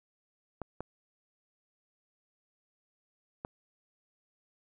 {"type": "clicks", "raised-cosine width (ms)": 1, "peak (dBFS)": -23, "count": 3, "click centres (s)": [0.617, 0.806, 3.449], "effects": []}